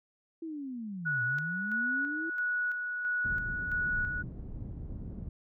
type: linear two-way sweep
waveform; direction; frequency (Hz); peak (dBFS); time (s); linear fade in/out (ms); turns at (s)
sine; down then up; 334.5 to 116.54 to 334.5; -36; 0.42-2.3; 5; 1.23
type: tone with tremolo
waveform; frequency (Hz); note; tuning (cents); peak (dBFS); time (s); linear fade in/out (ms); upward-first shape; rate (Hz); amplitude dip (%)
sine; 1466; F#6; -16; -28; 1.05-4.23; 20; square; 1.5; 40
type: click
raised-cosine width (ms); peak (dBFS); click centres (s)
0.2; -30; 1.386
type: low-pass noise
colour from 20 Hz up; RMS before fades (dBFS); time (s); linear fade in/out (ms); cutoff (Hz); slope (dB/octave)
pink; -40; 3.24-5.29; 5; 200; 12
effects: none